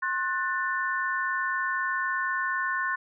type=chord; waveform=sine; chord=F# diminished; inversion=second; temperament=just; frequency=1065.6 / 1480 / 1776 Hz; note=C6 / F#6 / A6; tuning=+31 / 0 / +16 cents; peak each=-30 dBFS; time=0.02-2.96 s; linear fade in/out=10 ms; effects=none